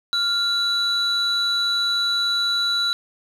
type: tone pair together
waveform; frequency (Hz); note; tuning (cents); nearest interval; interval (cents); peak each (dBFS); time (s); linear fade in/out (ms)
sine; 1396.9 / 3945; F6 / B7; 0 / -3; octave + tritone; 1797; -23 / -18; 0.13-2.93; 0
effects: tanh soft clip ceiling -15 dBFS + 9-bit